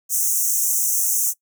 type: high-pass noise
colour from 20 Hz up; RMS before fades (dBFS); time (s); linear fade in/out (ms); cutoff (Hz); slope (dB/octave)
pink; -20; 0.09-1.34; 50; 5900; 96
effects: noise-tail reverb RT60 0.1 s tail -21 dB re dry